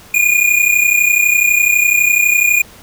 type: tone pair together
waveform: square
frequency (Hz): 2419 / 2451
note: D#7 / D#7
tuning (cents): -49 / -27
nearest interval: unison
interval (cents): 22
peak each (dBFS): -13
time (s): 0.14-2.62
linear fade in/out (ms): 5
effects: pink hiss -40 dBFS RMS until 2.82 s